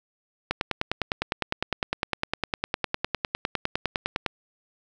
click train, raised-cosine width 0.3 ms, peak -8 dBFS, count 38, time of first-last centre 0.51-4.263 s, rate 9.86 Hz, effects none

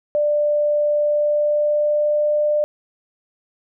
sine tone with pitch glide, 592 to 597.2 Hz, D5 to D5, +14 to +29 cents, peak -15 dBFS, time 0.15-2.64 s, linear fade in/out 0 ms, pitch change +15 cents, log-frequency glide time 0.99-2.43 s, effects none

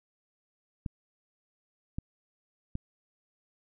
clicks, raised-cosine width 5 ms, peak -21 dBFS, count 3, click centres 0.862 / 1.985 / 2.754 s, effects none

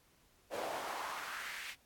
brown noise with high-pass filter sweep, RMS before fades -42 dBFS, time 0.5-1.76 s, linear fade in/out 50 ms, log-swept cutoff 520 to 2400 Hz, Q 2.4, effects pink hiss -69 dBFS RMS until 1.85 s + AAC 64 kbps

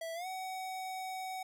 square tone with pitch glide, 658 to 751.5 Hz, E5 to F#5, -3 to +27 cents, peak -39 dBFS, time 0.01-1.43 s, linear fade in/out 5 ms, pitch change +230 cents, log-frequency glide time 0.14-0.27 s, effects none

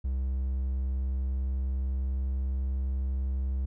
triangle tone with pitch glide, 65.41 to 65.98 Hz, C2 to C2, 0 to +15 cents, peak -25 dBFS, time 0.04-3.66 s, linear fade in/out 10 ms, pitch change +15 cents, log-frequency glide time 0.76-2.78 s, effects none

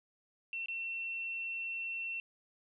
sine tone with dropouts, 2705 Hz, E7, 44 cents sharp, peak -36 dBFS, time 0.53-2.2 s, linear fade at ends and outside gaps 1 ms, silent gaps 0.659-0.684 s, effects none

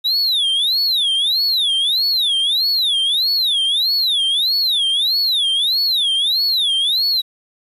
triangle tone with vibrato, 3728 Hz, A#7, 1 cent flat, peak -13 dBFS, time 0.04-7.22 s, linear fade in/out 20 ms, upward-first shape sine, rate 1.6 Hz, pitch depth 290 cents each way, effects resampled to 32000 Hz + 8-bit

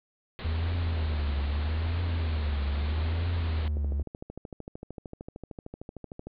pink low-pass noise, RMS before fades -40 dBFS, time 0.39-3.68 s, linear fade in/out 0 ms, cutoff 4400 Hz, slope 96 dB/octave
triangle tone with vibrato, 77.78 Hz, D#2, in tune, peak -24 dBFS, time 0.44-4.03 s, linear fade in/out 10 ms, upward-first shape triangle, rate 0.79 Hz, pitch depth 190 cents each way
click train, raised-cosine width 2 ms, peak -26 dBFS, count 34, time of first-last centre 3.77-6.27 s, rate 13.2 Hz
effects none

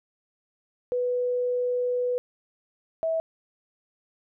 sine tone pair in turn, 493.9 / 650.1 Hz, B4 / E5, 0 / -24 cents, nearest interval perfect fourth, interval 476 cents, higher second, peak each -23 dBFS, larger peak neither, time 0.92-2.18 / 3.03-3.2 s, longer first, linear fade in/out 0 ms, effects none

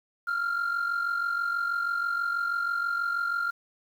sine tone pair together, 1354.8 / 1401 Hz, E6 / F6, +47 / +5 cents, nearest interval minor second, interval 58 cents, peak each -30 / -25 dBFS, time 0.27-3.51 s, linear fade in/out 10 ms, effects tanh soft clip ceiling -23 dBFS + 9-bit

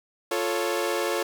sawtooth chord, F augmented, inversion none, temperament equal, 349.2 / 440 / 554.4 Hz, F4 / A4 / C#5, 0 / 0 / 0 cents, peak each -25 dBFS, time 0.31-1.23 s, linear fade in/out 5 ms, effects none

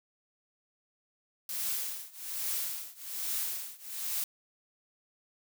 blue noise with tremolo, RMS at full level -32 dBFS, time 1.49-4.24 s, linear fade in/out 2 ms, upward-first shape triangle, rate 1.2 Hz, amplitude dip 95%, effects none

